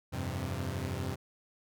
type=chord; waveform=sawtooth; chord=F suspended second; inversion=none; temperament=equal with one note detuned; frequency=85.61 / 98 / 130.81 Hz; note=F2 / G2 / C3; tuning=-34 / 0 / 0 cents; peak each=-34 dBFS; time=0.12-1.16 s; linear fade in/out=20 ms; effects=none